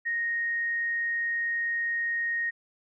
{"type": "tone", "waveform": "sine", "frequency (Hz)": 1864.7, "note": "A#6", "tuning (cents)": 0, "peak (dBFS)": -26, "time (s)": [0.05, 2.51], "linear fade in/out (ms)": 20, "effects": []}